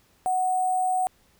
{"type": "tone with sample-and-hold", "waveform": "sine", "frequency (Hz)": 740, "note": "F#5", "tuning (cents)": 0, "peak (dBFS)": -21, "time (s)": [0.26, 1.07], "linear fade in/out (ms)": 0, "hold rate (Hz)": 8820, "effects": ["pink hiss -62 dBFS RMS until 1.39 s"]}